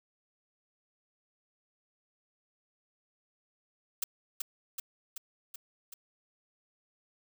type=noise with echo; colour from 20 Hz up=blue; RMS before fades=-31 dBFS; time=4.02-4.04 s; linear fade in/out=5 ms; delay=380 ms; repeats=5; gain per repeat=-3 dB; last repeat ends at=5.94 s; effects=none